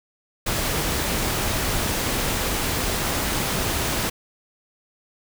pink noise, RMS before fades -24 dBFS, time 0.46-4.1 s, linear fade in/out 10 ms, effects none

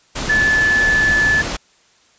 sine tone in noise, 1734 Hz, A6, 26 cents flat, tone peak -12 dBFS, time 0.29-1.42 s, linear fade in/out 10 ms, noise pink, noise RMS -23 dBFS, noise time 0.15-1.57 s, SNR +8 dB, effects white hiss -54 dBFS RMS until 2.18 s + resampled to 16000 Hz

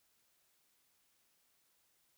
silence, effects white hiss -75 dBFS RMS until 2.17 s

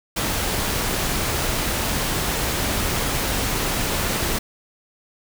pink noise, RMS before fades -23 dBFS, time 0.16-4.39 s, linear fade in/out 10 ms, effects none

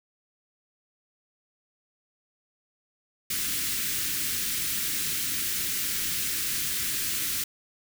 white band-stop noise, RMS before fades -29 dBFS, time 3.3-7.44 s, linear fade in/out 5 ms, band 350 to 1500 Hz, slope 24 dB/octave, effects none

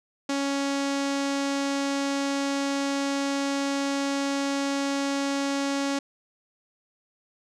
sawtooth tone with low-pass filter, 278.1 Hz, C#4, 6 cents sharp, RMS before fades -27 dBFS, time 0.29-5.99 s, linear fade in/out 5 ms, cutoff 6600 Hz, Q 1.6, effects none

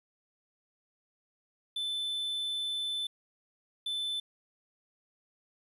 triangle tone bursts at uneven times, 3520 Hz, A7, in tune, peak -30 dBFS, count 2, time 1.76-3.07 / 3.86-4.2 s, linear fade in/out 5 ms, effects resampled to 32000 Hz + 10-bit

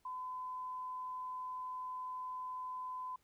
sine tone, 1014 Hz, B5, 45 cents sharp, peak -40 dBFS, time 0.05-3.16 s, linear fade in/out 5 ms, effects pink hiss -75 dBFS RMS until 3.23 s

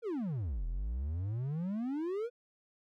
triangle exponential two-way sweep, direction down then up, 496.1 to 39.26 to 496.1 Hz, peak -31 dBFS, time 0.02-2.3 s, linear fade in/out 50 ms, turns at 0.66 s, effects none

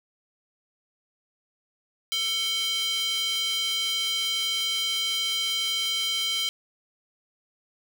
square tone with high-pass filter, 447.2 Hz, A4, 28 cents sharp, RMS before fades -27 dBFS, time 2.12-6.49 s, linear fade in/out 0 ms, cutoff 3200 Hz, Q 4.3, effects none

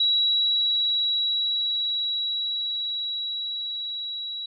sine tone with level ramp, 3893 Hz, B7, 26 cents flat, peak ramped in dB -18 to -30 dBFS, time 0-4.46 s, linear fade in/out 5 ms, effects none

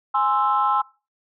sine chord, Ab augmented, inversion none, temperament equal, 830.6 / 1046.5 / 1318.5 Hz, Ab5 / C6 / E6, 0 / 0 / 0 cents, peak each -21 dBFS, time 0.14-0.82 s, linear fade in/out 10 ms, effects noise-tail reverb RT60 0.3 s tail -21 dB re dry + tanh soft clip ceiling -9 dBFS

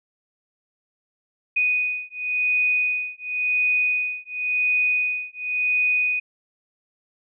sine beating tone pair, 2485 / 2485.93 Hz, D#7 / D#7, -3 / -2 cents, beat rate 0.93 Hz, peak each -23 dBFS, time 1.56-6.2 s, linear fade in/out 10 ms, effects none

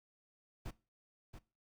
brown noise with echo, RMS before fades -43 dBFS, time 0.65-0.71 s, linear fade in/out 10 ms, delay 680 ms, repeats 1, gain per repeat -8 dB, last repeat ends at 1.39 s, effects noise-tail reverb RT60 0.3 s tail -19 dB re dry

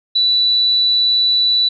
sine tone, 3959 Hz, B7, 3 cents sharp, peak -11 dBFS, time 0.15-1.69 s, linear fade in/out 10 ms, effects none

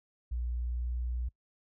sine tone with pitch glide, 60 to 60.7 Hz, B1 to B1, -49 to -29 cents, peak -31 dBFS, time 0.31-1.29 s, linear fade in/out 10 ms, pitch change +20 cents, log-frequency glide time 0.5-0.94 s, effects noise-tail reverb RT60 0.1 s tail -22 dB re dry

